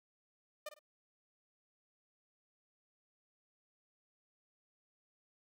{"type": "tone with echo", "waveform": "sawtooth", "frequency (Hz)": 603, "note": "D5", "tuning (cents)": 46, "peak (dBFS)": -37, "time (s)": [0.66, 0.69], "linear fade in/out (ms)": 5, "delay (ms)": 51, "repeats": 2, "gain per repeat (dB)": -11, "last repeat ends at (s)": 0.792, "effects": []}